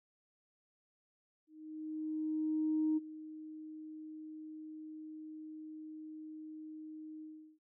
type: tone with ADSR envelope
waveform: sine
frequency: 311.1 Hz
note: D#4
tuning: in tune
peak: -28 dBFS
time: 1.47-7.59 s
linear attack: 1500 ms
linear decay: 24 ms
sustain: -17 dB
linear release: 370 ms
effects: tanh soft clip ceiling -24 dBFS